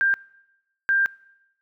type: tone bursts at uneven times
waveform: sine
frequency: 1589 Hz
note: G6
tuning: 23 cents sharp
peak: -17 dBFS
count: 2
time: 0.01-0.14 / 0.89-1.06 s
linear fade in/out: 0 ms
effects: noise-tail reverb RT60 0.9 s tail -23 dB re dry